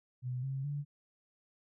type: tone with pitch steps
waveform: sine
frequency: 125.7 / 134.72 / 144.39 Hz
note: B2 / C#3 / D3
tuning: +31 / -49 / -29 cents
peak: -34 dBFS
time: 0.22-0.85 s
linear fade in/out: 50 ms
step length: 210 ms
effects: none